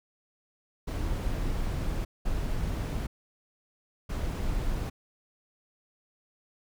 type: noise bursts at uneven times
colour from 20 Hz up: brown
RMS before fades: -30 dBFS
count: 3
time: 0.87-2.05 / 2.25-3.07 / 4.09-4.9 s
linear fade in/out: 10 ms
effects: none